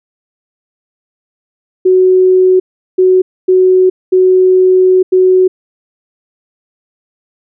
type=tone bursts at uneven times; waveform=sine; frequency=371.1 Hz; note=F#4; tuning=5 cents sharp; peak=-4 dBFS; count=5; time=1.85-2.6 / 2.98-3.22 / 3.48-3.9 / 4.12-5.03 / 5.12-5.48 s; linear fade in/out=10 ms; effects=none